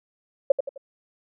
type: tone with echo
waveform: sine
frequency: 550 Hz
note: C#5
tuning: 14 cents flat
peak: -11 dBFS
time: 0.5-0.52 s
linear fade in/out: 5 ms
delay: 86 ms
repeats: 3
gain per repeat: -8 dB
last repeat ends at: 0.778 s
effects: none